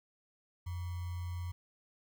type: tone with sample-and-hold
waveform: sine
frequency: 88.1 Hz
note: F2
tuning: 16 cents sharp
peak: -36 dBFS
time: 0.66-1.52 s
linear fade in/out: 10 ms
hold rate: 1050 Hz
effects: none